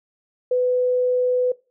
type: tone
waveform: sine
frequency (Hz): 499.7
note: B4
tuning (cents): +20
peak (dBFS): -16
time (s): 0.51-1.52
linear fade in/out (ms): 5
effects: noise-tail reverb RT60 0.3 s tail -21 dB re dry